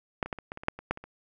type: clicks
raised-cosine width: 0.5 ms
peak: -12 / -23 / -17 / -25 / -21 / -25 / -27 / -8 / -26 / -12 / -26 / -29 dBFS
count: 12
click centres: 0.228 / 0.26 / 0.328 / 0.387 / 0.519 / 0.574 / 0.635 / 0.684 / 0.79 / 0.91 / 0.974 / 1.04 s
effects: none